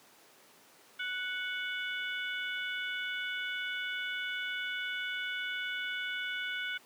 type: harmonic tone with a mistuned harmonic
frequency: 740 Hz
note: F#5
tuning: in tune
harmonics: 2 / 3 / 4 / 5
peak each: -36 / -40 / -42 / -44 dBFS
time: 0.99-6.78 s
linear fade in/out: 10 ms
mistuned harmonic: 5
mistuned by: -110 cents
effects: pink hiss -59 dBFS RMS until 6.85 s + high-pass 300 Hz 12 dB/octave